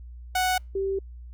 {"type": "tone pair in turn", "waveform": ["sawtooth", "sine"], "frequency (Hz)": [740, 389.2], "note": ["F#5", "G4"], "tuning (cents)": [0, -12], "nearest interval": "major seventh", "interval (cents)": 1112, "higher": "first", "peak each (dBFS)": [-18, -24], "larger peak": "first", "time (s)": [[0.35, 0.58], [0.75, 0.99]], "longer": "second", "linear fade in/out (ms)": 5, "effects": ["added 60 Hz sine -39 dBFS peak until 1.33 s", "Opus 48 kbps"]}